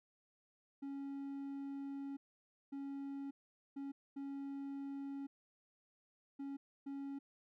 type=tone bursts at uneven times; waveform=triangle; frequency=277.2 Hz; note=C#4; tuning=in tune; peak=-40 dBFS; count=6; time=0.82-2.17 / 2.72-3.31 / 3.76-3.92 / 4.16-5.27 / 6.39-6.57 / 6.86-7.19 s; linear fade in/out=10 ms; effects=none